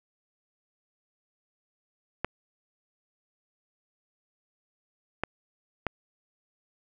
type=clicks; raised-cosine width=0.5 ms; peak=-12 dBFS; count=3; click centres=2.246 / 5.236 / 5.867 s; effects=none